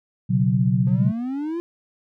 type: chord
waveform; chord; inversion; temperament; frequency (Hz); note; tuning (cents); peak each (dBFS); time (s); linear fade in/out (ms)
sine; B suspended second; none; just; 123.47 / 138.9 / 185.21; B2 / C#3 / F#3; 0 / +4 / +2; -20 / -22 / -20; 0.29-1.12; 20
type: exponential sweep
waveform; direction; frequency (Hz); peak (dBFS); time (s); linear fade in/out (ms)
triangle; up; 174.3 to 349.5; -22; 0.87-1.6; 0
effects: none